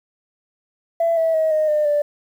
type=tone with pitch steps; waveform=sine; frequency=669 / 651.8 / 635.1 / 618.8 / 602.9 / 587.5 Hz; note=E5 / E5 / D#5 / D#5 / D5 / D5; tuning=+25 / -20 / +35 / -10 / +45 / +1 cents; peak=-14 dBFS; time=1-2.02 s; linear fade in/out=5 ms; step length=170 ms; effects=tanh soft clip ceiling -11 dBFS + 8-bit